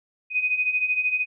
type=beating tone pair; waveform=sine; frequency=2489 / 2502 Hz; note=D#7 / D#7; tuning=0 / +9 cents; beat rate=13 Hz; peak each=-27 / -22 dBFS; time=0.3-1.26 s; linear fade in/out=50 ms; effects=none